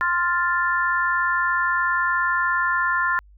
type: chord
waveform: sine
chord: F major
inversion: second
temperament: equal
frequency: 1046.5 / 1396.9 / 1760 Hz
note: C6 / F6 / A6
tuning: 0 / 0 / 0 cents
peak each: -23 dBFS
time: 0.01-3.19 s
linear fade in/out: 0 ms
effects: added 50 Hz sine -47 dBFS peak until 3.37 s